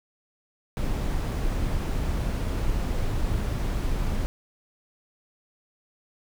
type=noise; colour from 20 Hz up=brown; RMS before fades=-26 dBFS; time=0.77-4.26 s; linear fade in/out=0 ms; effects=none